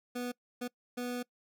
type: tone bursts at uneven times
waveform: 25% pulse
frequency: 245.6 Hz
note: B3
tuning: 9 cents flat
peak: -31 dBFS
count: 3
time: 0.15-0.32 / 0.61-0.68 / 0.97-1.23 s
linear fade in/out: 10 ms
effects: noise-tail reverb RT60 0.1 s tail -23 dB re dry